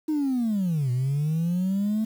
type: linear two-way sweep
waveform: sine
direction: down then up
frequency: 315.9 to 121.5 to 222 Hz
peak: -20 dBFS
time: 0.08-2.05 s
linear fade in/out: 10 ms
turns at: 0.91 s
effects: tanh soft clip ceiling -20 dBFS + 8-bit